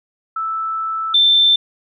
sine tone pair in turn, 1317 / 3555 Hz, E6 / A7, -2 / +17 cents, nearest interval octave + perfect fourth, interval 1719 cents, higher second, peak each -19 / -9 dBFS, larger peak second, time 0.36-1.14 / 1.14-1.56 s, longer first, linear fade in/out 5 ms, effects none

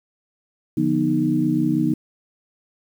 sine tone cluster, 147.1 / 176 / 243.1 / 309.2 Hz, D3 / F3 / B3 / D#4, +3 / +14 / -27 / -11 cents, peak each -25 / -25 / -22 / -20 dBFS, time 0.77-1.94 s, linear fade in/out 5 ms, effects 8-bit

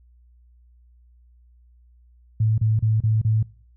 sine tone bursts, 109.6 Hz, A2, 6 cents flat, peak -16 dBFS, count 5, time 2.4-3.428 s, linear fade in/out 5 ms, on 180 ms, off 32 ms, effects noise-tail reverb RT60 0.5 s tail -23 dB re dry + added 60 Hz sine -51 dBFS peak until 3.76 s

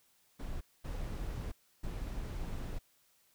brown noise bursts at uneven times, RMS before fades -39 dBFS, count 3, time 0.39-0.61 / 0.84-1.52 / 1.83-2.79 s, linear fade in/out 10 ms, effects white hiss -70 dBFS RMS until 3.34 s

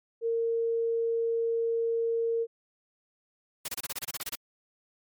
sine tone, 460 Hz, A#4, 23 cents flat, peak -25 dBFS, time 0.21-2.47 s, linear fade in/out 50 ms
white noise bursts, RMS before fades -34 dBFS, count 12, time 3.65-4.354 s, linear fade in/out 5 ms, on 33 ms, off 28 ms
effects MP3 96 kbps

